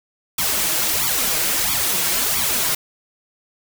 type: noise with flanger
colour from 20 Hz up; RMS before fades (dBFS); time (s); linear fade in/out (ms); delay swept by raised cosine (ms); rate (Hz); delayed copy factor
white; -20; 0.38-2.75; 5; 0.86 to 6.46; 1.5; +0.9
effects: none